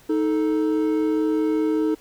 triangle tone pair together, 313.1 / 438 Hz, D#4 / A4, +11 / -8 cents, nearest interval tritone, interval 581 cents, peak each -18 / -22 dBFS, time 0.09-1.95 s, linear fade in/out 10 ms, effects pink hiss -52 dBFS RMS until 2 s

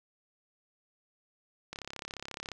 click train, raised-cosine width 0.2 ms, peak -22 dBFS, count 28, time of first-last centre 1.73-2.517 s, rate 34.3 Hz, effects none

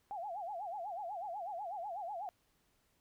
sine tone with vibrato, 755 Hz, F#5, 35 cents sharp, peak -39 dBFS, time 0.11-2.29 s, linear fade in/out 0 ms, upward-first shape sine, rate 8.1 Hz, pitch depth 210 cents each way, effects pink hiss -75 dBFS RMS until 3 s

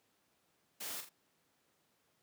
white noise with echo, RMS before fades -43 dBFS, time 0.8-1.01 s, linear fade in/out 10 ms, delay 42 ms, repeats 2, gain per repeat -7 dB, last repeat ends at 1.094 s, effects pink hiss -75 dBFS RMS until 2.22 s + high-pass 150 Hz 12 dB/octave

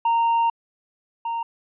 triangle tone pair in turn, 925 / 925 Hz, A#5 / A#5, -14 / -14 cents, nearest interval unison, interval 0 cents, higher neither, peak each -15 / -22 dBFS, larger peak first, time 0.05-0.5 / 1.25-1.43 s, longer first, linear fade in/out 5 ms, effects resampled to 8000 Hz

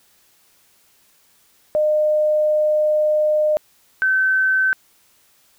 sine tone pair in turn, 609 / 1534.6 Hz, D#5 / G6, -37 / -37 cents, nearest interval octave + major third, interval 1600 cents, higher second, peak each -14 dBFS, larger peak neither, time 1.75-3.57 / 4.02-4.73 s, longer first, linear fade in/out 0 ms, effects white hiss -57 dBFS RMS until 5.58 s

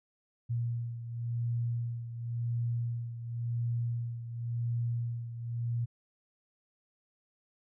sine beating tone pair, 117.9 / 118.83 Hz, A#2 / A#2, +20 / +34 cents, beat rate 0.93 Hz, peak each -32 / -38 dBFS, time 0.49-5.86 s, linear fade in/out 20 ms, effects none

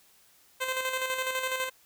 10% pulse tone with tremolo, 518 Hz, C5, 17 cents flat, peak -19 dBFS, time 0.6-1.7 s, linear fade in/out 20 ms, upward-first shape square, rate 12 Hz, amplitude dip 45%, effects white hiss -61 dBFS RMS until 1.85 s

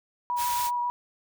sine tone with vibrato, 968 Hz, B5, 35 cents flat, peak -25 dBFS, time 0.3-0.9 s, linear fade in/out 0 ms, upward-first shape sine, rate 7.4 Hz, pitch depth 13 cents each way
white band-stop noise, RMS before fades -33 dBFS, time 0.36-0.71 s, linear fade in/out 50 ms, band 140 to 1200 Hz, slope 48 dB/octave
effects none

